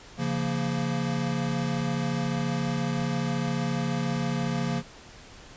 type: chord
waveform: square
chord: Bb minor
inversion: first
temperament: equal with one note detuned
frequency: 138.59 / 173.01 / 233.1 Hz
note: Db3 / F3 / Bb3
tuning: 0 / -16 / 0 cents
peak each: -31 dBFS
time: 0.17-4.83 s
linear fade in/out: 50 ms
effects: pink hiss -48 dBFS RMS until 5.56 s + resampled to 16000 Hz